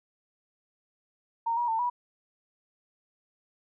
sine tone with pitch steps, 922 / 958 / 897 / 973 Hz, A#5 / A#5 / A5 / B5, -19 / +47 / +33 / -26 cents, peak -25 dBFS, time 1.46-1.9 s, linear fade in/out 10 ms, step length 110 ms, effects none

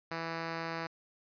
5% pulse tone, 164.81 Hz, E3, in tune, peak -24 dBFS, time 0.11-0.87 s, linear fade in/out 5 ms, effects resampled to 11025 Hz

